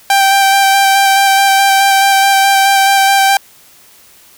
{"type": "tone with vibrato", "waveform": "sawtooth", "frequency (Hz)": 784, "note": "G5", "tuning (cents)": 0, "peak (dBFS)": -3, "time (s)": [0.1, 3.37], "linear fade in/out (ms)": 2, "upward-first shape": "square", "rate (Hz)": 4.7, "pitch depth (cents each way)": 11, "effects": ["white hiss -43 dBFS RMS until 4.37 s"]}